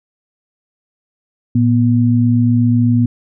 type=tone pair together; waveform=sine; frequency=114.35 / 242.3 Hz; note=A#2 / B3; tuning=-33 / -33 cents; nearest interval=octave + minor second; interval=1300 cents; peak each=-12 dBFS; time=1.55-3.06 s; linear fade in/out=5 ms; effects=none